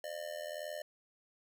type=tone with amplitude modulation; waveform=square; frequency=602 Hz; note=D5; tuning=43 cents sharp; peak=-37 dBFS; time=0.04-0.82 s; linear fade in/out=2 ms; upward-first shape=sine; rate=81.7 Hz; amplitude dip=80%; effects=none